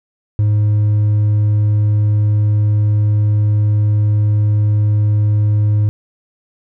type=tone with hard clipping; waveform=sine; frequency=104.9 Hz; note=G#2; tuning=18 cents sharp; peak=-11 dBFS; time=0.39-5.89 s; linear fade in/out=0 ms; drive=2 dB; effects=none